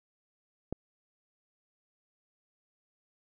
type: click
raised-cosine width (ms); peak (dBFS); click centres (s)
2; -20; 0.726
effects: none